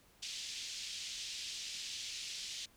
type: band-pass noise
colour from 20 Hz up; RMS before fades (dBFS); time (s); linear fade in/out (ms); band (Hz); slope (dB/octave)
pink; -44; 0.22-2.66; 10; 2900 to 6700; 24
effects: pink hiss -66 dBFS RMS until 2.76 s